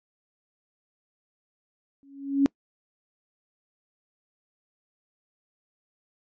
sine tone with exponential growth, 277.2 Hz, C#4, in tune, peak -14 dBFS, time 2.03-2.46 s, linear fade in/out 0 ms, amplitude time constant 93 ms, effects noise-tail reverb RT60 0.1 s tail -24 dB re dry + resampled to 16000 Hz

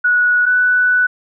sine tone pair in turn, 1465 / 1487.2 Hz, F#6 / F#6, -18 / +8 cents, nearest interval unison, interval 26 cents, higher second, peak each -10 dBFS, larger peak neither, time 0.04-0.46 / 0.46-1.07 s, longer second, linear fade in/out 10 ms, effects none

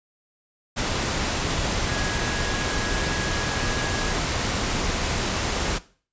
sine tone in noise, 1661.2 Hz, G#6, in tune, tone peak -32 dBFS, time 1.87-4.14 s, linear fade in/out 20 ms, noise pink, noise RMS -25 dBFS, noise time 0.76-5.79 s, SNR -10 dB, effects noise-tail reverb RT60 0.4 s tail -17 dB re dry + resampled to 16000 Hz

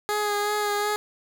15% pulse tone with vibrato, 415.3 Hz, G#4, in tune, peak -17 dBFS, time 0.09-0.96 s, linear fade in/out 0 ms, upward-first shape sine, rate 2.7 Hz, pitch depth 20 cents each way, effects 8-bit

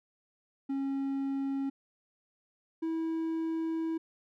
triangle tone pair in turn, 273.3 / 325 Hz, C#4 / E4, -24 / -24 cents, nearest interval minor third, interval 300 cents, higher second, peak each -28 dBFS, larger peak neither, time 0.69-1.7 / 2.82-3.98 s, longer second, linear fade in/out 10 ms, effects none

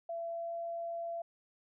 sine tone with pitch glide, 673 to 676.9 Hz, E5 to E5, +36 to +46 cents, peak -36 dBFS, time 0.09-1.22 s, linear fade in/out 5 ms, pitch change +10 cents, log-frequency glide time 0.31-0.54 s, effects none

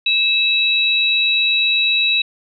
sine tone pair together, 2616 / 3864 Hz, E7 / B7, -14 / -39 cents, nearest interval perfect fifth, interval 675 cents, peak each -16 dBFS, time 0.06-2.22 s, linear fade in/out 5 ms, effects none

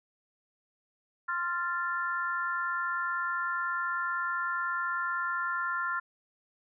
sine tone cluster, 1049 / 1385 / 1761 Hz, C6 / F6 / A6, +4 / -15 / +1 cents, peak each -35 / -31 / -36 dBFS, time 1.28-6 s, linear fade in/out 10 ms, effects none

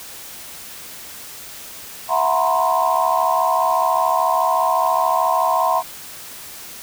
sine tone cluster, 660 / 733 / 921 / 995 / 1060 Hz, E5 / F#5 / A#5 / B5 / C6, +2 / -16 / -21 / +13 / +22 cents, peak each -21 dBFS, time 2.08-5.83 s, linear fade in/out 50 ms, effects tanh soft clip ceiling -3 dBFS + white hiss -36 dBFS RMS until 6.82 s

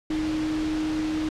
sine tone in noise, 311.1 Hz, D#4, in tune, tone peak -24 dBFS, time 0.1-1.29 s, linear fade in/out 5 ms, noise pink, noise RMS -35 dBFS, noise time 0.1-1.29 s, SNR +8 dB, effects low-pass 5000 Hz 12 dB/octave

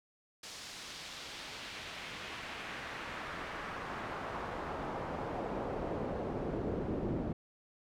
brown noise with band-pass filter sweep, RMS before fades -40 dBFS, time 0.43-7.33 s, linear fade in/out 5 ms, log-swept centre 5700 to 310 Hz, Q 1.1, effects none

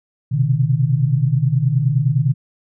sine tone cluster, 123.1 / 132.7 / 153.2 Hz, B2 / C3 / D#3, -5 / +25 / -27 cents, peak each -18 dBFS, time 0.31-2.34 s, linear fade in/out 20 ms, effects none

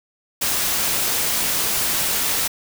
white noise, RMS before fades -21 dBFS, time 0.41-2.48 s, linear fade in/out 10 ms, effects none

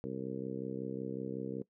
harmonic tone, 65.41 Hz, C2, in tune, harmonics 2 / 3 / 4 / 5 / 6 / 7 / 8, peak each -46 / -43 / -43 / -45 / -46 / -41 / -53 dBFS, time 0.04-1.62 s, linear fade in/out 0 ms, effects noise-tail reverb RT60 0.1 s tail -19 dB re dry

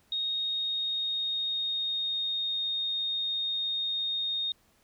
sine tone with pitch glide, 3729 to 3697 Hz, A#7 to A#7, 0 to -15 cents, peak -28 dBFS, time 0.12-4.52 s, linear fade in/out 2 ms, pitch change -15 cents, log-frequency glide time 0.26-2.63 s, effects pink hiss -66 dBFS RMS until 4.83 s

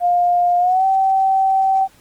sine tone with pitch glide, 706 to 769.9 Hz, F5 to G5, +19 to -31 cents, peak -12 dBFS, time 0-1.88 s, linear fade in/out 50 ms, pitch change +150 cents, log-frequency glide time 0.59-0.85 s, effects pink hiss -51 dBFS RMS until 2 s + Opus 24 kbps

